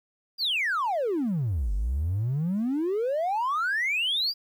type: exponential two-way sweep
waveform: triangle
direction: down then up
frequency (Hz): 4934 to 46.25 to 4934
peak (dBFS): -21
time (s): 0.38-4.34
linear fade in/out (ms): 50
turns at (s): 1.73
effects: tanh soft clip ceiling -20 dBFS + 10-bit